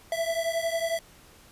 square beating tone pair, 659.3 / 670.3 Hz, E5 / E5, 0 / +29 cents, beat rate 11 Hz, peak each -29 / -31 dBFS, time 0.12-0.99 s, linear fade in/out 2 ms, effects pink hiss -54 dBFS RMS until 1.51 s + resampled to 32000 Hz

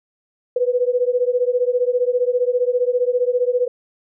sine beating tone pair, 488 / 503 Hz, B4 / B4, -21 / +32 cents, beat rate 15 Hz, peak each -18 / -19 dBFS, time 0.56-3.68 s, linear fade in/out 5 ms, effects none

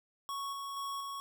square tone with tremolo, 1108.7 Hz, C#6, in tune, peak -37 dBFS, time 0.29-1.2 s, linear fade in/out 0 ms, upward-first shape square, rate 2.1 Hz, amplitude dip 25%, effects none

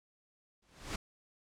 pink noise with exponential growth, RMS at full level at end -35 dBFS, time 0.62-0.96 s, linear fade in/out 5 ms, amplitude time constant 73 ms, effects low-pass 8000 Hz 12 dB/octave

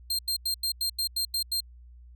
sawtooth tone bursts, 4186 Hz, C8, in tune, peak -23 dBFS, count 9, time 0.1-1.605 s, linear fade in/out 5 ms, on 89 ms, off 88 ms, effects added 60 Hz sine -47 dBFS peak until 2.15 s

